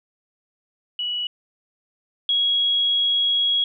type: tone pair in turn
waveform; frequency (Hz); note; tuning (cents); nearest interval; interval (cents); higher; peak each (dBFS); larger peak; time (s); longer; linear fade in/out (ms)
sine; 2936 / 3316; F#7 / G#7; -14 / -3; major second; 211; second; -23 / -17; second; 0.99-1.27 / 2.29-3.64; second; 2
effects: none